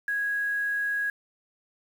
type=tone with quantisation; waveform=sine; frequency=1656 Hz; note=G#6; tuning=5 cents flat; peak=-25 dBFS; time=0.08-1.1 s; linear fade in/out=2 ms; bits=8; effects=none